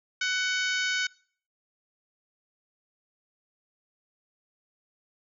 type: harmonic tone with a mistuned harmonic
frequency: 746 Hz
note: F#5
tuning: 14 cents sharp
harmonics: 2 / 3 / 4 / 5 / 6 / 7 / 8 / 9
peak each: -28 / -32 / -34 / -36 / -38 / -39 / -40 / -41 dBFS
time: 0.21-1.07 s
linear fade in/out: 5 ms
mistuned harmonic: 4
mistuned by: +25 cents
effects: noise-tail reverb RT60 0.5 s tail -23 dB re dry